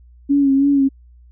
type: tone with vibrato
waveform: sine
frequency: 277.2 Hz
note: C#4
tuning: in tune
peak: -11 dBFS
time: 0.29-0.89 s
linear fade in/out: 20 ms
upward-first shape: sine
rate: 3.1 Hz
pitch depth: 43 cents each way
effects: added 60 Hz sine -43 dBFS peak until 1.31 s